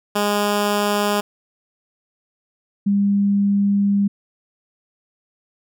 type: tone pair in turn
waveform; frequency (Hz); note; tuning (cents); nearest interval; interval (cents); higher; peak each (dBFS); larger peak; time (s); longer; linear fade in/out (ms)
10% pulse / sine; 205.9 / 200.8; G#3 / G3; -15 / +42; unison; 43; first; -9 / -14; first; 0.15-1.21 / 2.86-4.08; second; 10
effects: none